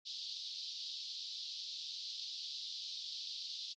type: band-pass noise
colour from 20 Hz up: white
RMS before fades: -45 dBFS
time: 0.05-3.74 s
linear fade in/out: 20 ms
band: 3500 to 4900 Hz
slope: 48 dB/octave
effects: AAC 48 kbps